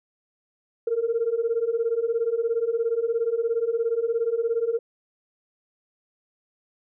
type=beating tone pair; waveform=sine; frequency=451 / 468 Hz; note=A4 / A#4; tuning=+43 / +7 cents; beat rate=17 Hz; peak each=-25 / -23 dBFS; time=0.87-4.79 s; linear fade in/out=5 ms; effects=tanh soft clip ceiling -15 dBFS